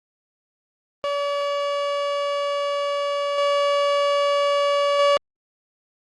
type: tone with level steps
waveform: 30% pulse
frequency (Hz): 571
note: D5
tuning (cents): -49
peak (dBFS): -19 / -15 / -12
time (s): 1.04-5.17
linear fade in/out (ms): 0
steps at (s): 3.38 / 4.99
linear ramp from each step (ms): 2
effects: low-pass 4000 Hz 12 dB/octave + Opus 24 kbps